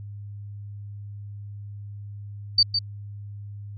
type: tone with echo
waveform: sine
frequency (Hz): 4600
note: D8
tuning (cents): -37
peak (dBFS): -13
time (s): 2.58-2.63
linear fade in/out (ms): 5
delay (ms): 160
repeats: 1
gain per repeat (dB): -7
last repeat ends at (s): 2.79
effects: added 102 Hz sine -35 dBFS peak until 3.77 s